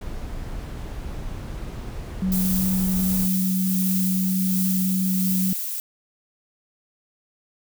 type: noise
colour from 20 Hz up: brown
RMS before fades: -32 dBFS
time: 0.01-3.26 s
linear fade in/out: 5 ms
type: tone with vibrato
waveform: sine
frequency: 187.7 Hz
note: F#3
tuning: 25 cents sharp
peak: -20 dBFS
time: 2.22-5.53 s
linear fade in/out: 2 ms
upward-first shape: triangle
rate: 19 Hz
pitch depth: 11 cents each way
type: noise with tremolo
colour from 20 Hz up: violet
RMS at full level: -26 dBFS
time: 2.32-5.8 s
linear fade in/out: 0 ms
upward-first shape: sine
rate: 1.4 Hz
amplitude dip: 30%
effects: none